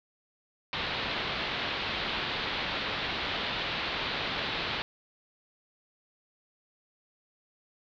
white low-pass noise, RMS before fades -33 dBFS, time 0.73-4.82 s, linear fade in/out 0 ms, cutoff 4100 Hz, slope 48 dB/octave, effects none

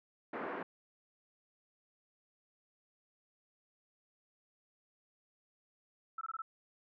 pink band-pass noise, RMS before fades -41 dBFS, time 0.33-0.63 s, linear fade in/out 5 ms, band 240 to 1800 Hz, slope 24 dB/octave
sine tone bursts, 1321 Hz, E6, 3 cents sharp, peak -38 dBFS, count 5, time 6.18-6.42 s, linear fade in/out 5 ms, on 32 ms, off 20 ms
effects none

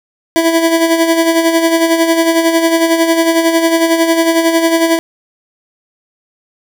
25% pulse tone with tremolo, 330 Hz, E4, 2 cents sharp, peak -3 dBFS, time 0.36-4.99 s, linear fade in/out 0 ms, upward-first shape sine, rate 11 Hz, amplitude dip 55%, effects none

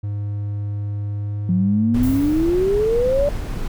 triangle tone with pitch glide, 102.6 to 103.73 Hz, G#2 to G#2, -21 to -2 cents, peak -20 dBFS, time 0.03-2.21 s, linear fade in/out 10 ms, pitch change +19 cents, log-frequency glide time 1.19-1.54 s
sine exponential sweep, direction up, 174.61 to 587.3 Hz, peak -15 dBFS, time 1.49-3.29 s, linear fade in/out 2 ms
brown noise, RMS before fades -25 dBFS, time 1.94-3.68 s, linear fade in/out 5 ms
violet noise with exponential decay, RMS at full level -33 dBFS, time 2.03-2.91 s, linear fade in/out 2 ms, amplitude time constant 190 ms
effects none

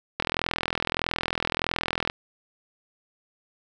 click train, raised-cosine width 0.3 ms, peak -8 dBFS, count 80, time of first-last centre 0.2-2.099 s, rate 41.6 Hz, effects none

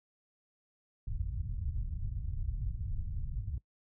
pink low-pass noise, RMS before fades -36 dBFS, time 1.07-3.58 s, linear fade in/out 2 ms, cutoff 110 Hz, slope 24 dB/octave, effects noise-tail reverb RT60 0.1 s tail -19 dB re dry

